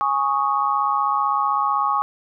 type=chord; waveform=sine; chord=Ab suspended fourth; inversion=none; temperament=equal; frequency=830.6 / 1108.7 / 1244.5 Hz; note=Ab5 / Db6 / Eb6; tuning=0 / 0 / 0 cents; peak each=-23 / -20 / -24 dBFS; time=0.01-2.02 s; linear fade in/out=0 ms; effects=none